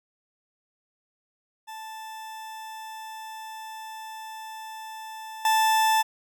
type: tone with level steps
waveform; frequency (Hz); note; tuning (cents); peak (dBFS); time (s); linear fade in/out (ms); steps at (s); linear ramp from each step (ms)
40% pulse; 880; A5; 0; -36 / -18; 1.67-6.03; 20; 5.45; 2
effects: none